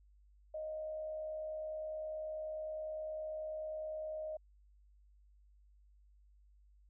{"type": "tone with frequency modulation", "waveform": "sine", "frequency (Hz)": 622.3, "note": "D#5", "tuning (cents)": 0, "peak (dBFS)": -39, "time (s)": [0.54, 4.37], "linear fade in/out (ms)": 5, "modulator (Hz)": 69.5, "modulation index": 0.25, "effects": ["added 50 Hz sine -62 dBFS peak until 6.89 s"]}